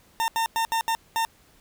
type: tone bursts at uneven times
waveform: 40% pulse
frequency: 908 Hz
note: A#5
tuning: 46 cents flat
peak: -21 dBFS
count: 6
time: 0.2-0.28 / 0.36-0.46 / 0.56-0.65 / 0.72-0.81 / 0.88-0.95 / 1.16-1.25 s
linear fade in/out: 0 ms
effects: pink hiss -58 dBFS RMS until 1.6 s